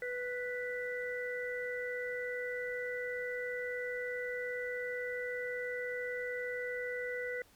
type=harmonic tone; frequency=493.9 Hz; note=B4; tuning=in tune; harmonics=1 / 3 / 4; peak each=-38 / -44 / -40 dBFS; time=0.02-7.42 s; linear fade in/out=2 ms; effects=pink hiss -64 dBFS RMS until 7.55 s